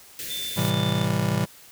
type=band-stop noise; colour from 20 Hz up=white; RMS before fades=-34 dBFS; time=0.19-0.7 s; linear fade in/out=0 ms; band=570 to 1600 Hz; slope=48 dB/octave
type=tone with tremolo; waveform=sine; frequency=3544 Hz; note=A7; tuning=12 cents sharp; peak=-30 dBFS; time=0.29-1.06 s; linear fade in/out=20 ms; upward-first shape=square; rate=2.4 Hz; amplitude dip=35%
type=chord; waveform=square; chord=A minor seventh; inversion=none; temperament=just; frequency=110 / 132 / 165 / 198 Hz; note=A2 / C3 / E3 / G3; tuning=0 / +16 / +2 / +18 cents; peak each=-28 dBFS; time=0.56-1.46 s; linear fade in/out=20 ms
effects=white hiss -49 dBFS RMS until 1.71 s